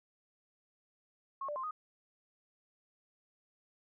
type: tone with pitch steps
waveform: sine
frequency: 1088 / 590 / 1049 / 1244 Hz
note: C#6 / D5 / C6 / D#6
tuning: -33 / +8 / +4 / -1 cents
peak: -36 dBFS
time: 1.41-1.71 s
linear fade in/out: 5 ms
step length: 75 ms
effects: none